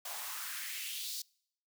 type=noise with high-pass filter sweep; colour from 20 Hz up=white; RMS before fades=-41 dBFS; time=0.05-1.22 s; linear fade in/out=5 ms; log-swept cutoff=680 to 4800 Hz; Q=2.5; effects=noise-tail reverb RT60 0.7 s tail -26 dB re dry